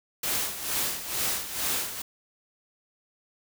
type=noise with tremolo; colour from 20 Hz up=white; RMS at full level=-27 dBFS; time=0.23-2.02 s; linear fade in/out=5 ms; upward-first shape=sine; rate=2.2 Hz; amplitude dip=70%; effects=none